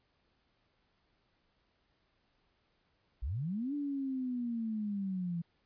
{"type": "linear two-way sweep", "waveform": "sine", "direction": "up then down", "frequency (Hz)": [49, 292.7, 166.4], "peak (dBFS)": -33, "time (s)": [3.22, 5.42], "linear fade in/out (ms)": 10, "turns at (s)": 3.74, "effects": ["pink hiss -75 dBFS RMS until 5.65 s", "resampled to 11025 Hz"]}